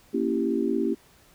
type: chord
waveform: sine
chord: A# diminished seventh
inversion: none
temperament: equal with one note detuned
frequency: 233.1 / 277.2 / 333.7 / 392 Hz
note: A#3 / C#4 / E4 / G4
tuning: 0 / 0 / +21 / 0 cents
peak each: -28 dBFS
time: 0.13-0.95 s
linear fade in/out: 20 ms
effects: pink hiss -57 dBFS RMS until 1.34 s